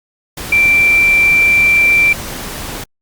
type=tone in noise; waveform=sine; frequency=2349 Hz; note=D7; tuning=in tune; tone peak=-7 dBFS; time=0.52-2.13 s; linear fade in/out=5 ms; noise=pink; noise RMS=-25 dBFS; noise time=0.37-2.84 s; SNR=+15 dB; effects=Opus 48 kbps